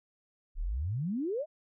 sine exponential sweep, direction up, 30.91 to 655 Hz, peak -30 dBFS, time 0.55-1.46 s, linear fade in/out 50 ms, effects none

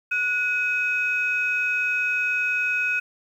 sine tone pair together, 1466.2 / 2536 Hz, F#6 / D#7, -16 / +32 cents, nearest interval major sixth, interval 948 cents, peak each -24 / -22 dBFS, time 0.11-3 s, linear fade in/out 10 ms, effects tanh soft clip ceiling -14 dBFS + 9-bit

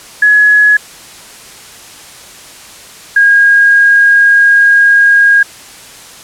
sine tone pair in turn, 1687 / 1630.5 Hz, G#6 / G#6, +27 / -32 cents, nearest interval minor second, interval 59 cents, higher first, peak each -3 dBFS, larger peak neither, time 0.22-0.77 / 3.16-5.43 s, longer second, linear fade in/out 5 ms, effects white hiss -33 dBFS RMS until 6.23 s + low-pass 10000 Hz 12 dB/octave

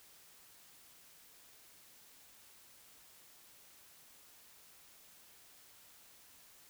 silence, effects white hiss -61 dBFS RMS until 6.69 s

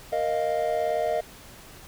triangle chord, Bb suspended fourth, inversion none, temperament just, 466.2 / 621.6 / 699.2 Hz, Bb4 / Eb5 / F5, 0 / -2 / +2 cents, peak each -28 / -24 / -26 dBFS, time 0.12-1.21 s, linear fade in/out 10 ms, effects pink hiss -47 dBFS RMS until 1.87 s

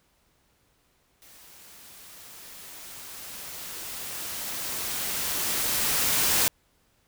white noise with level ramp, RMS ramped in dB -52 to -22 dBFS, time 1.22-6.48 s, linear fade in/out 0 ms, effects pink hiss -67 dBFS RMS until 7.07 s

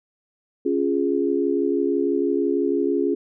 sine chord, Db major, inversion none, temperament equal, 277.2 / 349.2 / 415.3 Hz, Db4 / F4 / Ab4, 0 / 0 / 0 cents, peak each -23 dBFS, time 0.65-3.15 s, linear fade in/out 10 ms, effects none

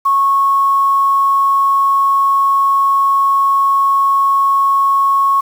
sine tone with quantisation, 1100 Hz, C#6, 14 cents flat, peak -9 dBFS, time 0.05-5.41 s, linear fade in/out 10 ms, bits 6, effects none

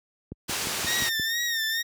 click train, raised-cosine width 3 ms, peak -22 dBFS, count 6, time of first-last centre 0.32-1.197 s, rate 5.7 Hz
white low-pass noise, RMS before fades -30 dBFS, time 0.48-1.1 s, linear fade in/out 20 ms, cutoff 7700 Hz, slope 12 dB/octave
20% pulse tone with vibrato, 1836 Hz, A#6, 27 cents flat, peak -20 dBFS, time 0.86-1.83 s, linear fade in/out 20 ms, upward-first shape sine, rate 2.2 Hz, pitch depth 69 cents each way
effects high-pass 60 Hz 12 dB/octave

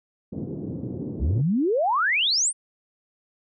pink band-pass noise, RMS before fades -32 dBFS, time 0.32-1.42 s, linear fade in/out 10 ms, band 110 to 380 Hz, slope 24 dB/octave
sine exponential sweep, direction up, 58.4 to 9570 Hz, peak -19 dBFS, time 1.19-2.53 s, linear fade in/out 50 ms
effects none

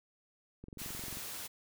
click train, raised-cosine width 3 ms, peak -34 dBFS, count 13, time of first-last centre 0.64-1.171 s, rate 22.6 Hz
white noise, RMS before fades -43 dBFS, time 0.78-1.48 s, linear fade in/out 20 ms
effects none

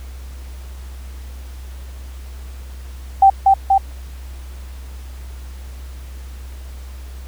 sine tone with echo, 780 Hz, G5, 9 cents flat, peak -5 dBFS, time 3.22-3.3 s, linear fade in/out 5 ms, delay 240 ms, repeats 2, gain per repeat -2 dB, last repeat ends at 3.78 s, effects added 64 Hz sine -30 dBFS peak until 7.27 s + pink hiss -45 dBFS RMS until 7.27 s

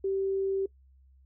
sine tone, 388 Hz, G4, 18 cents flat, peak -26 dBFS, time 0.04-0.66 s, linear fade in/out 5 ms, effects noise-tail reverb RT60 0.1 s tail -21 dB re dry + added 66 Hz sine -56 dBFS peak until 1.25 s

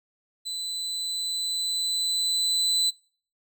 35% pulse tone with level ramp, 4006 Hz, B7, 24 cents sharp, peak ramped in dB -29 to -19 dBFS, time 0.45-2.91 s, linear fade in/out 20 ms, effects noise-tail reverb RT60 0.5 s tail -25 dB re dry

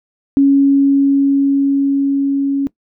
sine tone with level ramp, 277.2 Hz, C#4, in tune, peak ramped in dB -6 to -13 dBFS, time 0.37-2.67 s, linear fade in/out 0 ms, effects noise-tail reverb RT60 0.1 s tail -20 dB re dry

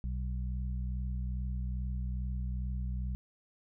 harmonic tone, 62.4 Hz, B1, 19 cents sharp, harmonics 1 / 2 / 3, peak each -33 / -41 / -44 dBFS, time 0.04-3.15 s, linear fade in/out 0 ms, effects none

